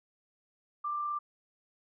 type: tone with amplitude modulation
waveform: sine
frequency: 1183 Hz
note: D6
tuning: 12 cents sharp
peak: -30 dBFS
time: 0.84-1.19 s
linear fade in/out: 10 ms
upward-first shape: sine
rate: 37.5 Hz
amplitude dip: 25%
effects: none